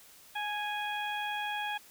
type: harmonic tone with a mistuned harmonic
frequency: 828 Hz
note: G#5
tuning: 5 cents flat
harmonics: 1 / 2 / 3 / 4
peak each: -35 / -38 / -40 / -41 dBFS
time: 0.35-1.78 s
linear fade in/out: 10 ms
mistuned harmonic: 1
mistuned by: +17 cents
effects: white hiss -56 dBFS RMS until 1.9 s